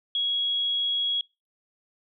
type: tone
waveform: sine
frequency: 3322 Hz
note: G#7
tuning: in tune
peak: -23 dBFS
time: 0.15-1.21 s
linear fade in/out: 2 ms
effects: noise-tail reverb RT60 0.3 s tail -26 dB re dry